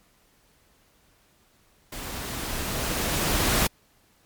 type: noise with level ramp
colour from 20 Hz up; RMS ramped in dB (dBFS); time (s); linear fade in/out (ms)
pink; -36 to -21; 1.92-3.67; 5
effects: pink hiss -62 dBFS RMS until 4.25 s + MP3 96 kbps